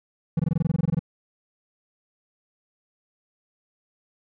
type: tone bursts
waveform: triangle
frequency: 163.2 Hz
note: E3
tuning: 17 cents flat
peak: -16 dBFS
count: 14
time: 0.37-0.993 s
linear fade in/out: 5 ms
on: 25 ms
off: 21 ms
effects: none